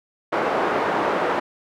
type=band-pass noise; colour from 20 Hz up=pink; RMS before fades=-22 dBFS; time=0.32-1.4 s; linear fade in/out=10 ms; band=430 to 1200 Hz; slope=12 dB/octave; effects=none